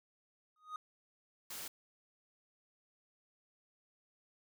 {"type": "tone with exponential growth", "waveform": "triangle", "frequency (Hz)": 1244.5, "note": "D#6", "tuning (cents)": 0, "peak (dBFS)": -35, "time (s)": [0.56, 0.76], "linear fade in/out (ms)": 2, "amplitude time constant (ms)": 42}
{"type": "noise", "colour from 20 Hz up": "white", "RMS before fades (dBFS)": -45, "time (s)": [1.5, 1.68], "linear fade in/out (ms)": 5}
{"effects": []}